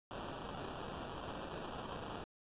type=noise with sample-and-hold; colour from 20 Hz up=blue; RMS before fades=-45 dBFS; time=0.11-2.24 s; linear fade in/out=0 ms; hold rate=2100 Hz; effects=resampled to 8000 Hz